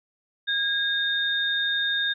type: tone pair together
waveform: sine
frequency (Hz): 1632 / 3666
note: G#6 / A#7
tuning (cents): -31 / -30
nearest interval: octave + major second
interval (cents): 1401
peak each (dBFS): -25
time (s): 0.47-2.14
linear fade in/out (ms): 20
effects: none